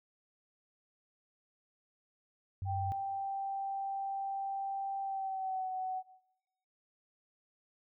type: tone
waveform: sine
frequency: 95.7 Hz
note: G2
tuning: 41 cents flat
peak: -35 dBFS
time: 2.62-2.92 s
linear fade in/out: 0 ms
type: tone with pitch glide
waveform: sine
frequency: 784 to 749 Hz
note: G5 to F#5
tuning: 0 to +21 cents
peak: -34 dBFS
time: 2.65-6.03 s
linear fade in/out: 50 ms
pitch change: -79 cents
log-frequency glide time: 5.02-5.68 s
effects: noise-tail reverb RT60 0.8 s tail -17 dB re dry